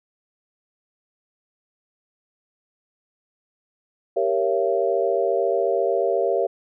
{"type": "chord", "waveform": "sine", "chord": "G diminished seventh", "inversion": "none", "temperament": "equal with one note detuned", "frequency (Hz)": [392, 466.2, 554.4, 676.6], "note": ["G4", "Bb4", "Db5", "Fb5"], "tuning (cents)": [0, 0, 0, 45], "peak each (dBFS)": -24, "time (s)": [4.16, 6.47], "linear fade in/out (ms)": 10, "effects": []}